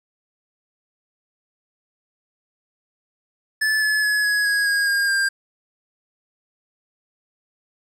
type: tone with pitch steps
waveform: square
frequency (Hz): 1738 / 1717 / 1696.3 / 1675.9 / 1655.7 / 1635.7 / 1616 / 1596.5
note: A6 / A6 / G#6 / G#6 / G#6 / G#6 / G#6 / G6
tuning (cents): -22 / -43 / +36 / +15 / -6 / -27 / -48 / +31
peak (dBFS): -18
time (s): 3.61-5.29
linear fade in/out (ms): 10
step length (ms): 210
effects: low-pass 11000 Hz 12 dB/octave + 9-bit